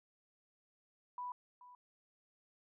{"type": "tone with echo", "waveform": "sine", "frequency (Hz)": 987.8, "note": "B5", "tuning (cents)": 0, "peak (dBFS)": -40, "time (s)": [1.18, 1.32], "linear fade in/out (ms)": 2, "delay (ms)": 430, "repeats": 1, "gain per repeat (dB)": -15, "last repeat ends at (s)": 1.75, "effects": []}